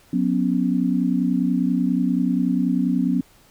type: chord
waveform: sine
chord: F# suspended fourth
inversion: none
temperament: equal with one note detuned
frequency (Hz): 182.66 / 246.9 / 277.2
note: F#3 / B3 / C#4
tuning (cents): -22 / 0 / 0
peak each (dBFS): -22 / -21 / -23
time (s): 0.13-3.21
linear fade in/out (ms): 5
effects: pink hiss -54 dBFS RMS until 3.5 s